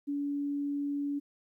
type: tone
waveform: sine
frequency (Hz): 285.5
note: D4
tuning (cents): -49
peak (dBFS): -30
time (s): 0.07-1.2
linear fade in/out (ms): 20
effects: 12-bit